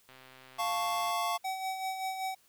click train, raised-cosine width 0.3 ms, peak -37 dBFS, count 133, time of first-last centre 0.09-1.105 s, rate 130 Hz
square chord, F augmented, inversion none, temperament equal, 698.5 / 880 / 1108.7 Hz, F5 / A5 / C#6, 0 / 0 / 0 cents, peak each -34 / -37 / -34 dBFS, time 0.58-1.38 s, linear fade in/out 20 ms
square tone with tremolo, 760 Hz, F#5, 46 cents sharp, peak -32 dBFS, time 1.44-2.35 s, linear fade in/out 10 ms, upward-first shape sine, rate 5.2 Hz, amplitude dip 50%
effects white hiss -66 dBFS RMS until 2.48 s

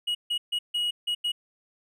triangle tone bursts at uneven times, 2902 Hz, F#7, 34 cents flat, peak -23 dBFS, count 6, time 0.07-0.15 / 0.3-0.38 / 0.52-0.59 / 0.74-0.91 / 1.07-1.15 / 1.24-1.32 s, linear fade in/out 10 ms, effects none

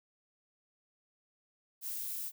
violet noise with high-pass filter sweep, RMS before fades -39 dBFS, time 1.81-2.32 s, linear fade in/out 50 ms, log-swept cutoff 250 to 2300 Hz, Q 0.72, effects none

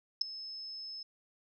sine tone with ADSR envelope, 5210 Hz, E8, 21 cents flat, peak -21 dBFS, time 0.21-1.03 s, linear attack 6 ms, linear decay 5 ms, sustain -20 dB, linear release 6 ms, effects none

